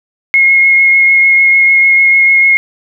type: tone with vibrato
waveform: sine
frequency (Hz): 2159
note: C#7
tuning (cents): -46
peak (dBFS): -4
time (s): 0.34-2.57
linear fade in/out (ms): 0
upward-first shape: sine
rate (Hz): 6.7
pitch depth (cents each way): 11
effects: none